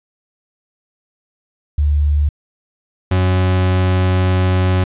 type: tone pair in turn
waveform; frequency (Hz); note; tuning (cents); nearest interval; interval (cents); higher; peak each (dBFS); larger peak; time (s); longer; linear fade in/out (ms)
sine / 40% pulse; 73.42 / 92.24; D2 / F#2; 0 / -5; major third; 395; second; -11; neither; 1.78-2.29 / 3.11-4.84; second; 5
effects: resampled to 8000 Hz + 8-bit